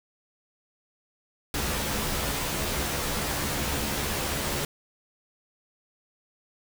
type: noise with comb filter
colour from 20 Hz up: pink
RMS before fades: -29 dBFS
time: 1.54-4.65 s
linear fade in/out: 2 ms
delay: 14 ms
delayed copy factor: +0.7
effects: none